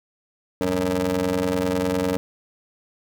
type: ring-modulated tone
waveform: 25% pulse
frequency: 90.1 Hz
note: F#2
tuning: 45 cents flat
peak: -14 dBFS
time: 0.61-2.17 s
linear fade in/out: 0 ms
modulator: 371 Hz
effects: none